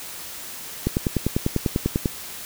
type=click train; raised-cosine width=3 ms; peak=-7 dBFS; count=13; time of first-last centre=0.87-2.058 s; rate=10.1 Hz; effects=white hiss -36 dBFS RMS until 2.45 s